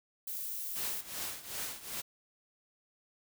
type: noise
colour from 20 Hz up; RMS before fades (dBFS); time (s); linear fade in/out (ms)
violet; -39; 0.27-1.01; 5
type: noise with tremolo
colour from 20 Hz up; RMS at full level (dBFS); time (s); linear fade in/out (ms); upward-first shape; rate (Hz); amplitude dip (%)
white; -37; 0.75-2.02; 20; triangle; 2.6; 85
effects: none